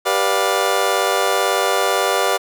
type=chord; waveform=25% pulse; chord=G dominant seventh; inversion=none; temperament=just; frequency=392 / 490 / 588 / 705.6 Hz; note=G4 / B4 / D5 / F5; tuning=0 / -14 / +2 / +18 cents; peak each=-18 dBFS; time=0.05-2.38 s; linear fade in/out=20 ms; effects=none